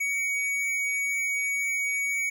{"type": "tone with tanh clipping", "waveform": "sine", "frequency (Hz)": 2249, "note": "C#7", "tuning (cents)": 24, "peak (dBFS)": -27, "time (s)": [0, 2.3], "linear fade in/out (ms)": 10, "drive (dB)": 14, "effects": []}